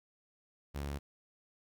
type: tone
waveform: sawtooth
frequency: 71 Hz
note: C#2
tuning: 42 cents sharp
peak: -33 dBFS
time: 0.74-0.99 s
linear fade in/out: 20 ms
effects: 12-bit